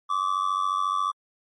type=tone with amplitude modulation; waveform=triangle; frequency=1154 Hz; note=D6; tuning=31 cents flat; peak=-17 dBFS; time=0.09-1.12 s; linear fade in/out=20 ms; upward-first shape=sine; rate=94.2 Hz; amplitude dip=85%; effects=MP3 48 kbps